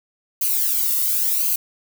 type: noise with flanger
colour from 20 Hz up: violet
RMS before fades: -20 dBFS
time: 0.41-1.56 s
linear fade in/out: 5 ms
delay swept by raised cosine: 0.55 to 1.25 ms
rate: 0.94 Hz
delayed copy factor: -0.8
effects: none